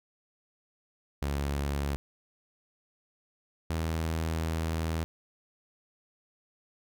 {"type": "tone pair in turn", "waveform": "sawtooth", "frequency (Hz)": [70.9, 80.89], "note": ["C#2", "E2"], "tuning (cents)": [40, -32], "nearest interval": "major second", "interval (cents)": 228, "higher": "second", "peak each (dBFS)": [-25, -25], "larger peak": "neither", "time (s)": [[1.22, 1.96], [3.7, 5.04]], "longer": "second", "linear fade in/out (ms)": 0, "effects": []}